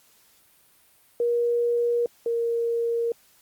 sine tone pair in turn, 475.3 / 466.3 Hz, A#4 / A#4, +34 / +1 cents, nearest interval unison, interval 33 cents, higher first, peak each -20 / -22 dBFS, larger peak first, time 1.2-2.06 / 2.26-3.12 s, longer neither, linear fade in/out 2 ms, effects white hiss -59 dBFS RMS until 3.41 s + Opus 48 kbps

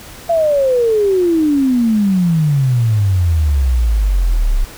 sine exponential sweep, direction down, 687 to 32.74 Hz, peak -10 dBFS, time 0.29-4.65 s, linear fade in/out 10 ms, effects pink hiss -35 dBFS RMS until 4.77 s

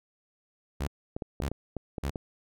sawtooth tone bursts, 69.6 Hz, C#2, 8 cents sharp, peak -25 dBFS, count 3, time 0.8-2.105 s, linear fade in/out 10 ms, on 75 ms, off 540 ms
clicks, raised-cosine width 2 ms, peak -20 dBFS, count 7, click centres 1.165 / 1.222 / 1.402 / 1.516 / 1.767 / 1.982 / 2.158 s
effects none

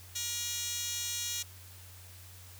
10% pulse tone with high-pass filter, 476.4 Hz, A#4, 38 cents sharp, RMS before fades -36 dBFS, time 0.15-1.43 s, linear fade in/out 10 ms, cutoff 4700 Hz, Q 3.8, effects added 91 Hz sine -51 dBFS peak until 2.59 s + white hiss -54 dBFS RMS until 2.59 s

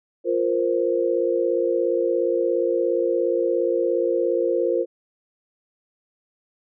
sine chord, F suspended fourth, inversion none, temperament equal, 349.2 / 466.2 / 523.3 Hz, F4 / Bb4 / C5, 0 / 0 / 0 cents, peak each -23 dBFS, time 0.24-4.86 s, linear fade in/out 50 ms, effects none

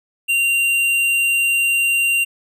sine tone with tanh clipping, 2770 Hz, F7, 15 cents flat, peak -16 dBFS, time 0.28-2.25 s, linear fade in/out 20 ms, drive 13 dB, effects none

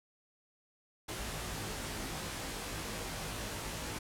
pink noise with comb filter, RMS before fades -40 dBFS, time 1.08-3.99 s, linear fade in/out 10 ms, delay 19 ms, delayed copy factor +1, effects low-pass 12000 Hz 12 dB/octave

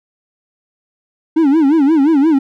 triangle tone with vibrato, 298.3 Hz, D4, 27 cents sharp, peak -6 dBFS, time 1.36-2.39 s, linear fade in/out 10 ms, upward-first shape sine, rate 5.7 Hz, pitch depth 180 cents each way, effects none

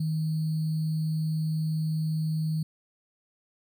sine tone with sample-and-hold, 157.6 Hz, D#3, 23 cents sharp, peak -25 dBFS, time 0-2.63 s, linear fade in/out 5 ms, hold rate 4410 Hz, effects none

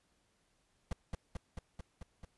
brown noise with echo, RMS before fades -36 dBFS, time 0.91-0.93 s, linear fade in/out 2 ms, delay 220 ms, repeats 6, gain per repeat -2 dB, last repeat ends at 2.25 s, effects pink hiss -75 dBFS RMS until 2.37 s + resampled to 24000 Hz

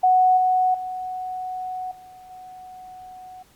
sine tone with level steps, 740 Hz, F#5, in tune, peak -13 / -16 / -27 / -42 / -38 dBFS, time 0.03-3.43 s, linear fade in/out 10 ms, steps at 0.37 / 0.74 / 1.91 / 2.3 s, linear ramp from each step 5 ms, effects pink hiss -57 dBFS RMS until 3.55 s + Opus 48 kbps

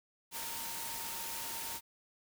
sine tone in noise, 918 Hz, A#5, 27 cents flat, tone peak -48 dBFS, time 0.31-1.81 s, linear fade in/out 50 ms, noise white, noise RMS -41 dBFS, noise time 0.31-1.81 s, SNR -10 dB, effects none

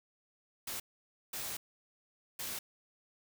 white noise bursts at uneven times, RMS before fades -40 dBFS, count 3, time 0.67-0.8 / 1.33-1.57 / 2.39-2.59 s, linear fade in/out 5 ms, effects none

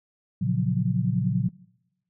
sine chord, Gb major seventh, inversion first, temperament equal, 116.54 / 138.59 / 174.61 / 185 Hz, Bb2 / Db3 / F3 / Gb3, 0 / 0 / 0 / 0 cents, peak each -27 dBFS, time 0.41-1.49 s, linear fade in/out 10 ms, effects noise-tail reverb RT60 0.9 s tail -23 dB re dry

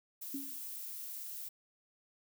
violet noise, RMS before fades -44 dBFS, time 0.21-1.49 s, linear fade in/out 10 ms
sine tone with exponential decay, 277.2 Hz, C#4, in tune, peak -35 dBFS, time 0.34-0.62 s, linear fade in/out 5 ms, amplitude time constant 59 ms
effects none

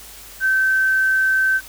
sine tone with quantisation, 1544 Hz, G6, 27 cents flat, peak -14 dBFS, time 0.4-1.61 s, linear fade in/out 50 ms, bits 7, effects added 50 Hz sine -47 dBFS peak until 1.68 s + white hiss -40 dBFS RMS until 1.68 s

